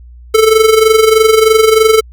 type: tone with amplitude modulation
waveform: square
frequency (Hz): 440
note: A4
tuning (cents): 0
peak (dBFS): -3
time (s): 0.34-2.01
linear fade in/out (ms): 10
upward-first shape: sine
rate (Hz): 23.2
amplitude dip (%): 65
effects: added 60 Hz sine -32 dBFS peak until 2.12 s